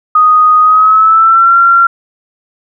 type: tone with pitch glide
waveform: sine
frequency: 1244.5 to 1372.9 Hz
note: D#6 to F6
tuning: 0 to -30 cents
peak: -3 dBFS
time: 0.15-1.87 s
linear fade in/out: 5 ms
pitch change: +170 cents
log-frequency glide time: 0.61-1.56 s
effects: none